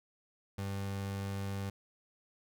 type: tone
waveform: 30% pulse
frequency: 98.5 Hz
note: G2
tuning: 9 cents sharp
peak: -33 dBFS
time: 0.58-1.7 s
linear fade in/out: 5 ms
effects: none